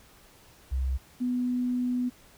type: tone pair in turn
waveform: sine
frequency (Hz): 65.41 / 248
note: C2 / B3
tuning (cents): 0 / +7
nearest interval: octave + major seventh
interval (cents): 2307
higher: second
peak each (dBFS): -25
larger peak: neither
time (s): 0.71-0.98 / 1.2-2.1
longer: second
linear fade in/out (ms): 20
effects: pink hiss -56 dBFS RMS until 2.37 s